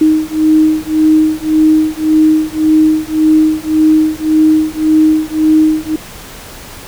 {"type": "beating tone pair", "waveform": "sine", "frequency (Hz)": [311.1, 312.9], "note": ["D#4", "D#4"], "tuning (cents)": [0, 10], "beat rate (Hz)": 1.8, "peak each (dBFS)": -10, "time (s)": [0.01, 5.96], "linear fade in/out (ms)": 5, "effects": ["pink hiss -31 dBFS RMS until 6.87 s"]}